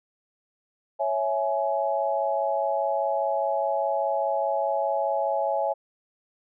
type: chord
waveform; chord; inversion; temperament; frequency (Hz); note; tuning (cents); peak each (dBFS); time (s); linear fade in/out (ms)
sine; C# minor; none; equal with one note detuned; 554.4 / 659.3 / 840.3; C#5 / E5 / G#5; 0 / 0 / +20; -27; 0.99-5.74; 20
effects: none